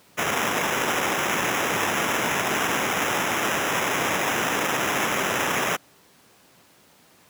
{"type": "noise with sample-and-hold", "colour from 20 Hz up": "white", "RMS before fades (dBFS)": -24, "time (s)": [0.17, 5.77], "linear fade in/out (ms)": 20, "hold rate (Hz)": 4410, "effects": ["pink hiss -55 dBFS RMS until 7.29 s", "high-pass 150 Hz 12 dB/octave"]}